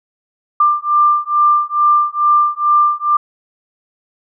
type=beating tone pair; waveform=sine; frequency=1188 / 1190.3 Hz; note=D6 / D6; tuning=+20 / +23 cents; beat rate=2.3 Hz; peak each=-13 dBFS; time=0.6-3.17 s; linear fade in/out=5 ms; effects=none